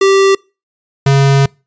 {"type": "tone pair in turn", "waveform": "square", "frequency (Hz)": [390, 137.89], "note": ["G4", "C#3"], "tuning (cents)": [-9, -9], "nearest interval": "octave + tritone", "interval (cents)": 1800, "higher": "first", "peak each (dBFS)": -7, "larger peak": "neither", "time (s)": [[0.01, 0.35], [1.06, 1.46]], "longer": "second", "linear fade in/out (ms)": 5, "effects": ["noise-tail reverb RT60 0.3 s tail -26 dB re dry", "resampled to 16000 Hz"]}